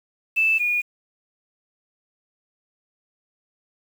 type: tone pair in turn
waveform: sine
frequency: 2637 / 2443 Hz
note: E7 / D#7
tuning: 0 / -32 cents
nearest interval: minor second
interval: 132 cents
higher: first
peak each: -16 / -19 dBFS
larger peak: first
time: 0.36-0.59 / 0.59-0.82 s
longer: neither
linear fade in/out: 20 ms
effects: 7-bit